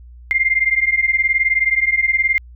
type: beating tone pair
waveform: sine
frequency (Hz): 2093 / 2112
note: C7 / C7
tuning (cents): 0 / +16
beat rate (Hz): 19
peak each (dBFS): -17 / -16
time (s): 0.31-2.38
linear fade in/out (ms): 0
effects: added 60 Hz sine -37 dBFS peak until 2.55 s